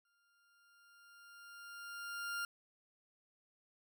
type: tone with exponential growth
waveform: 40% pulse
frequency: 1400 Hz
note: F6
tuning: 4 cents sharp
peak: -36 dBFS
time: 0.05-2.45 s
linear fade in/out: 2 ms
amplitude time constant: 520 ms
effects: none